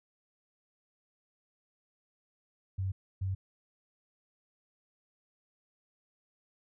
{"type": "tone bursts at uneven times", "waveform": "sine", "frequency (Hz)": 95.3, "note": "G2", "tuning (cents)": -48, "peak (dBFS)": -30, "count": 2, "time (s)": [[2.78, 2.92], [3.21, 3.35]], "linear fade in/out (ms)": 10, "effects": []}